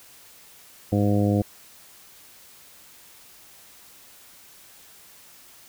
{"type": "harmonic tone", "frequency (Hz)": 102.4, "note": "G#2", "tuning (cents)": -24, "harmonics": [1, 2, 3, 4, 5, 6, 7], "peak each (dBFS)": [-22, -23, -25, -32, -28, -35, -34], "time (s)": [0.92, 1.42], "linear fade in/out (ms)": 5, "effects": ["white hiss -50 dBFS RMS until 5.68 s"]}